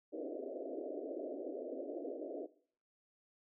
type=band-pass noise; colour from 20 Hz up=pink; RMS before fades=-43 dBFS; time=0.12-2.47 s; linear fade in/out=20 ms; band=270 to 660 Hz; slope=96 dB/octave; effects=noise-tail reverb RT60 0.5 s tail -18 dB re dry